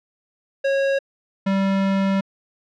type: tone pair in turn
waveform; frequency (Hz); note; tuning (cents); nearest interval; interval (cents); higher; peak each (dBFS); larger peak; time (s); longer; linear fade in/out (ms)
square; 548 / 194.48; C#5 / G3; -20 / -13; octave + tritone; 1793; first; -18; neither; 0.64-0.99 / 1.46-2.21; second; 10
effects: low-pass 3000 Hz 12 dB/octave